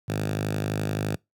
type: tone with high-pass filter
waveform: 5% pulse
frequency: 51.7 Hz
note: G#1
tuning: 7 cents flat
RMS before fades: -28 dBFS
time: 0.08-1.16 s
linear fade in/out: 10 ms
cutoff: 120 Hz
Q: 4.8
effects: noise-tail reverb RT60 0.2 s tail -26 dB re dry